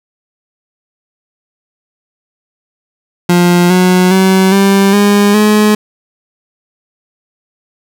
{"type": "tone with pitch steps", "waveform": "30% pulse", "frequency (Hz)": [175.9, 182.52, 189.4, 196.53, 203.9, 211.6], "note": ["F3", "F#3", "F#3", "G3", "G#3", "G#3"], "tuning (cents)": [13, -23, 41, 5, -32, 33], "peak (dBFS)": -3, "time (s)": [3.29, 5.75], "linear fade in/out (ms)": 5, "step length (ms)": 410, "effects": []}